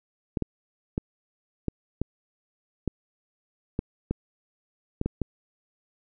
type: clicks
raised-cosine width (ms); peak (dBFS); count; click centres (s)
3; -13; 11; 0.372 / 0.423 / 0.979 / 1.683 / 2.016 / 2.877 / 3.791 / 4.11 / 5.014 / 5.06 / 5.217
effects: none